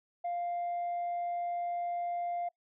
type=tone; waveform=sine; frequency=698.5 Hz; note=F5; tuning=in tune; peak=-30 dBFS; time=0.24-2.49 s; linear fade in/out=10 ms; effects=noise-tail reverb RT60 0.1 s tail -24 dB re dry + tanh soft clip ceiling -30 dBFS